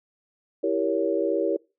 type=chord; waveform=sine; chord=E diminished seventh; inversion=none; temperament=equal with one note detuned; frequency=329.6 / 392 / 466.2 / 559.8 Hz; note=E4 / G4 / Bb4 / Db5; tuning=0 / 0 / 0 / +17 cents; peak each=-27 dBFS; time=0.63-1.57 s; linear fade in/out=10 ms; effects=noise-tail reverb RT60 0.3 s tail -25 dB re dry